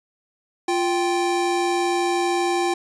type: tone pair together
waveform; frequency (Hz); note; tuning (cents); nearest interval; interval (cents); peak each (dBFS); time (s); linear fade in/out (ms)
square; 349.2 / 783.9; F4 / G5; 0 / 0; octave + major second; 1400; -22 / -24; 0.68-2.74; 5
effects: resampled to 22050 Hz